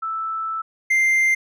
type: tone pair in turn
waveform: sine / triangle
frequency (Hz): 1318.5 / 2093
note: E6 / C7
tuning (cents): 0 / 0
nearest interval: minor sixth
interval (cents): 800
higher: second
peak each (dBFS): -23 / -13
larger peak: second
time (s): 0.02-0.62 / 0.9-1.35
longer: first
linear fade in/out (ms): 10
effects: none